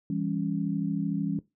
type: chord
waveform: sine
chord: C# diminished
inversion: first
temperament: just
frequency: 166.31 / 199.57 / 277.2 Hz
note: E3 / G3 / C#4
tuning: +16 / +31 / 0 cents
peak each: -31 dBFS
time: 0.1-1.39 s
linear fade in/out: 2 ms
effects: noise-tail reverb RT60 0.2 s tail -17 dB re dry